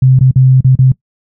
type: tone with dropouts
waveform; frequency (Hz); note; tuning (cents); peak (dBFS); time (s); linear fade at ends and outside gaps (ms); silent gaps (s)
sine; 130.3; C3; -7; -3; 0.02-0.92; 5; 0.191-0.208 / 0.312-0.358 / 0.608-0.645 / 0.754-0.789
effects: noise-tail reverb RT60 0.1 s tail -21 dB re dry